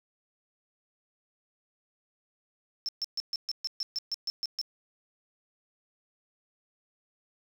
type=tone bursts; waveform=sine; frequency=5350 Hz; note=E8; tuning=25 cents sharp; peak=-28 dBFS; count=12; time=2.86-4.614 s; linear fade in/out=0 ms; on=27 ms; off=130 ms; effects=tanh soft clip ceiling -24 dBFS + 9-bit